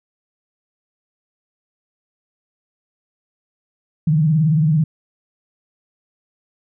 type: tone with vibrato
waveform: sine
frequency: 155.56 Hz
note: D#3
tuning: in tune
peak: -12 dBFS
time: 4.07-4.84 s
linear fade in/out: 5 ms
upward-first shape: sine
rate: 18 Hz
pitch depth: 120 cents each way
effects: none